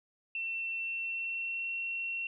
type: tone with pitch glide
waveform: sine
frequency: 2696 to 2723 Hz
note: E7 to F7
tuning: +38 to -44 cents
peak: -33 dBFS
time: 0.35-2.27 s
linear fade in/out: 2 ms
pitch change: +18 cents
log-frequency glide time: 0.78-1.73 s
effects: none